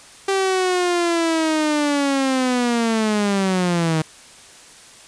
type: linear sweep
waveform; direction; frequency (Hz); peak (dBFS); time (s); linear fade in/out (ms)
sawtooth; down; 392 to 155.56; -13; 0.28-4.02; 5
effects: white hiss -44 dBFS RMS until 5.07 s + resampled to 22050 Hz